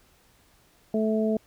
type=harmonic tone; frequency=218.1 Hz; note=A3; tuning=15 cents flat; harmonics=1 / 2 / 3; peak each=-24 / -27 / -29 dBFS; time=0.94-1.37 s; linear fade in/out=2 ms; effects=pink hiss -61 dBFS RMS until 1.46 s